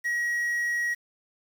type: tone with quantisation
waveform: triangle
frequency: 1904 Hz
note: A#6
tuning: 36 cents sharp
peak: -23 dBFS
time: 0.04-0.95 s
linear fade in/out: 20 ms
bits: 8
effects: none